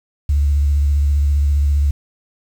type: tone with vibrato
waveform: sine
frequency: 72 Hz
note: D2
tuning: 34 cents flat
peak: -11 dBFS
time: 0.29-1.91 s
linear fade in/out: 5 ms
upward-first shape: sine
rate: 15 Hz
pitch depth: 41 cents each way
effects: tanh soft clip ceiling -7 dBFS + 7-bit